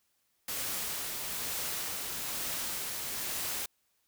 white noise with tremolo, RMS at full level -35 dBFS, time 0.48-3.66 s, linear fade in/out 5 ms, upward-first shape sine, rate 1.1 Hz, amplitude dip 25%, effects white hiss -75 dBFS RMS until 4.07 s

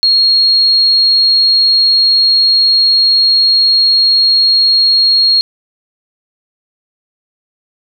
sine tone, 4279 Hz, C8, 38 cents sharp, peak -6 dBFS, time 0.03-5.41 s, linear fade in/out 0 ms, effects none

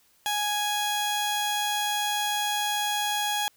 sawtooth tone pair together, 830.6 / 1661.2 Hz, G#5 / G#6, 0 / 0 cents, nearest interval octave, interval 1200 cents, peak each -23 dBFS, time 0.26-3.48 s, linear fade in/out 0 ms, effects white hiss -63 dBFS RMS until 3.56 s

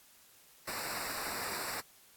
pink noise with comb filter, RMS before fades -39 dBFS, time 0.67-1.81 s, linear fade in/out 10 ms, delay 0.31 ms, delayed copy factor -0.9, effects white hiss -61 dBFS RMS until 2.16 s + AAC 64 kbps

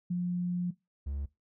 sine / triangle tone pair in turn, 177.4 / 70.4 Hz, F3 / C#2, +27 / +27 cents, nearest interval octave + major third, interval 1600 cents, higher first, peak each -28 / -31 dBFS, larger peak first, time 0.1-0.71 / 1.06-1.26 s, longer first, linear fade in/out 10 ms, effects noise-tail reverb RT60 0.2 s tail -19 dB re dry

